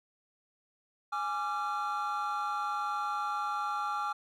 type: chord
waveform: triangle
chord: D diminished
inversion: second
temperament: equal with one note detuned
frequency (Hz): 830.6 / 1174.7 / 1370.5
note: Ab5 / D6 / F6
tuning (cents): 0 / 0 / -33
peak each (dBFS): -33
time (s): 1.12-4.13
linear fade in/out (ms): 10
effects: tanh soft clip ceiling -22 dBFS